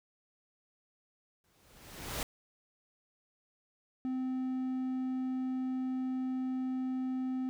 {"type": "noise with exponential growth", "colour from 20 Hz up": "pink", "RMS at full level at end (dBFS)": -34, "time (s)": [1.44, 2.23], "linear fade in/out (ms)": 1, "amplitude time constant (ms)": 170}
{"type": "tone", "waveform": "triangle", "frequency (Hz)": 258.1, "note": "C4", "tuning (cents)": -23, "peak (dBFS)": -30, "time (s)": [4.05, 7.49], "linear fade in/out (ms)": 0}
{"effects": []}